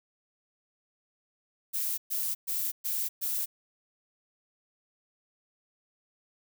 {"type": "noise bursts", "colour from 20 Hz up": "violet", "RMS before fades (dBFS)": -31, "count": 5, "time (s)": [1.73, 3.46], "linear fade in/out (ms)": 20, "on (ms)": 250, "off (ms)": 120, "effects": []}